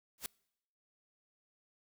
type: noise with exponential growth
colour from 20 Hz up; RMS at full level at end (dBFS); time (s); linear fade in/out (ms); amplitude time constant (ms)
white; -34; 0.18-0.26; 1; 17
effects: noise-tail reverb RT60 0.8 s tail -26 dB re dry